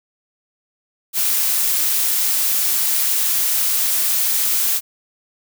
blue noise, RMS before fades -18 dBFS, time 1.13-4.81 s, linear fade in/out 50 ms, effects none

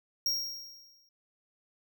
square tone with exponential decay, 5590 Hz, F8, 1 cent sharp, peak -26 dBFS, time 0.26-1.09 s, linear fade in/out 2 ms, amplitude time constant 180 ms, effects none

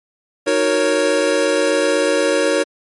square chord, D# minor seventh, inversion none, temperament equal, 311.1 / 370 / 466.2 / 554.4 Hz, D#4 / F#4 / A#4 / C#5, 0 / 0 / 0 / 0 cents, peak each -22 / -23 / -20 / -18 dBFS, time 0.46-2.64 s, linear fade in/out 20 ms, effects MP3 48 kbps

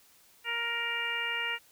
harmonic tone, 468.6 Hz, A#4, 9 cents sharp, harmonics 1 / 2 / 3 / 4 / 5 / 6, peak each -46 / -41 / -38 / -35 / -36 / -35 dBFS, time 0.44-1.59 s, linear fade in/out 50 ms, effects white hiss -61 dBFS RMS until 1.71 s

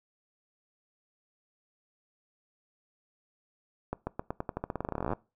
accelerating click train, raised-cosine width 1 ms, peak -18 dBFS, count 26, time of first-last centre 3.93-5.134 s, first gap 140 ms, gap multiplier 0.89, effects noise-tail reverb RT60 0.3 s tail -22 dB re dry

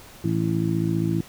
harmonic tone, 55 Hz, A1, in tune, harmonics 2 / 3 / 4 / 5 / 6, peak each -27 / -24 / -31 / -31 / -26 dBFS, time 0.24-1.21 s, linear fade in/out 5 ms, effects pink hiss -46 dBFS RMS until 1.28 s

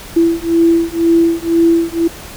sine beating tone pair, 332.9 / 334.9 Hz, E4 / E4, +17 / +27 cents, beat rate 2 Hz, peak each -12 dBFS, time 0.16-2.08 s, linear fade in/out 10 ms, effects pink hiss -32 dBFS RMS until 2.36 s

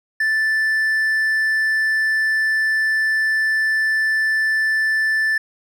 triangle tone, 1760 Hz, A6, in tune, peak -14 dBFS, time 0.2-5.38 s, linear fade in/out 5 ms, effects none

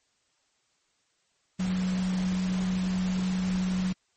sine tone in noise, 185 Hz, F#3, in tune, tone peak -25 dBFS, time 1.59-3.93 s, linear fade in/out 10 ms, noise pink, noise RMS -39 dBFS, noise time 1.59-3.93 s, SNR +11 dB, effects white hiss -71 dBFS RMS until 4.16 s + MP3 32 kbps

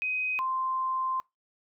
sine tone pair in turn, 2514 / 1043.4 Hz, D#7 / C6, +17 / -5 cents, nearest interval octave + minor third, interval 1522 cents, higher first, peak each -27 dBFS, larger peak neither, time 0.02-0.39 / 0.39-1.2 s, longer second, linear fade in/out 0 ms, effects noise-tail reverb RT60 0.2 s tail -24 dB re dry

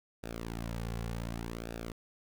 sawtooth tone with flanger, 57.2 Hz, A#1, 32 cents flat, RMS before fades -39 dBFS, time 0.23-1.92 s, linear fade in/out 5 ms, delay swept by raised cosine 0.95 to 3.25 ms, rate 0.67 Hz, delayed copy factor -0.8, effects 10-bit

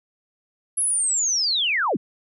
sine linear sweep, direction down, 11000 to 123.47 Hz, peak -19 dBFS, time 0.77-1.97 s, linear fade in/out 10 ms, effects none

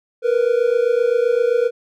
triangle tone pair together, 465.4 / 493.1 Hz, A#4 / B4, -3 / -3 cents, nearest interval minor second, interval 100 cents, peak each -15 dBFS, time 0.22-1.71 s, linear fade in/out 50 ms, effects none

